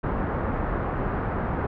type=low-pass noise; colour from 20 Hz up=pink; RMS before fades=-27 dBFS; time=0.03-1.67 s; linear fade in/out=10 ms; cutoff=1500 Hz; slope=24 dB/octave; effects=none